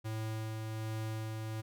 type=tone with tremolo; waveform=square; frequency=110 Hz; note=A2; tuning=in tune; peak=-36 dBFS; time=0.04-1.62 s; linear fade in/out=20 ms; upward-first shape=sine; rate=1.3 Hz; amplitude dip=25%; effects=none